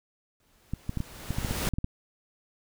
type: noise with exponential growth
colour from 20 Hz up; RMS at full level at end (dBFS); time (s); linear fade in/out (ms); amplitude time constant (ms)
pink; -29; 0.4-1.69; 1; 280
type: clicks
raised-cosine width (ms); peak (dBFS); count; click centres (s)
5; -17; 12; 0.736 / 0.894 / 0.973 / 1.004 / 1.306 / 1.385 / 1.448 / 1.51 / 1.673 / 1.737 / 1.785 / 1.844
effects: none